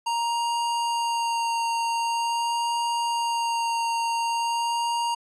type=tone with vibrato; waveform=square; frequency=932.3 Hz; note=A#5; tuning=in tune; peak=-24 dBFS; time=0.06-5.15 s; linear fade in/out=10 ms; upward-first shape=sine; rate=0.45 Hz; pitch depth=12 cents each way; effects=resampled to 22050 Hz